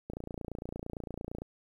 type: click train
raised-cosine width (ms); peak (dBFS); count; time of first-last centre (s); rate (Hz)
2; -25; 39; 0.1-1.419; 28.8
effects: 10-bit